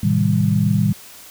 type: chord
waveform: sine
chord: A half-diminished seventh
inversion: none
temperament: just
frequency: 110 / 132 / 158.4 / 198 Hz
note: A2 / C3 / Eb3 / G3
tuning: 0 / +16 / +31 / +18 cents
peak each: -19 / -23 / -19 / -18 dBFS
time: 0.03-0.93 s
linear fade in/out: 5 ms
effects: white hiss -41 dBFS RMS until 1.3 s